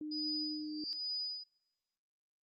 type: tone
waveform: sine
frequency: 304 Hz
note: D#4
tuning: 40 cents flat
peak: -39 dBFS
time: 0.01-0.84 s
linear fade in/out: 2 ms
type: tone with tremolo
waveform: sine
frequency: 4955 Hz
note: D#8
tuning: 8 cents flat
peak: -35 dBFS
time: 0.11-1.44 s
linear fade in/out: 10 ms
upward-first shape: sine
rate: 1.2 Hz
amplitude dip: 95%
type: tone with exponential growth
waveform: sine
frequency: 4699 Hz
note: D8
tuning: in tune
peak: -35 dBFS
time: 0.37-0.93 s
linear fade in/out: 0 ms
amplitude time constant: 120 ms
effects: noise-tail reverb RT60 1.0 s tail -26 dB re dry + Opus 48 kbps